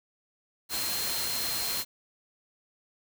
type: tone in noise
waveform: sine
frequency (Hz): 4186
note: C8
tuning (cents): 0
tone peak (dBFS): -34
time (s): 0.69-1.85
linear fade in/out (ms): 50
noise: white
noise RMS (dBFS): -32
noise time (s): 0.69-1.85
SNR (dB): -5
effects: none